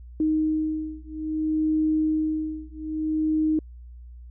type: beating tone pair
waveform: sine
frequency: 311.1 / 311.7 Hz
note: D#4 / D#4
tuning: 0 / +3 cents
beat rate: 0.6 Hz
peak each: -25 dBFS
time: 0.2-3.59 s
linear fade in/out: 2 ms
effects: added 60 Hz sine -40 dBFS peak until 4.3 s